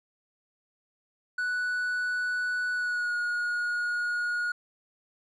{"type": "tone with pitch glide", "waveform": "triangle", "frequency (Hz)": [1480, 1443.7], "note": ["F#6", "F#6"], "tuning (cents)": [0, -43], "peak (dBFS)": -25, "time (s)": [1.38, 4.52], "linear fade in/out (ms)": 5, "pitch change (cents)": -43, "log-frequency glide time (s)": [2.73, 3.15], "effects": ["resampled to 24000 Hz"]}